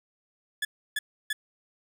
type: tone bursts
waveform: 30% pulse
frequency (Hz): 1717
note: A6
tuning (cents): -43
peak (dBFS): -24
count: 3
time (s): 0.62-1.33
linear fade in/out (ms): 5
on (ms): 30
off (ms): 310
effects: none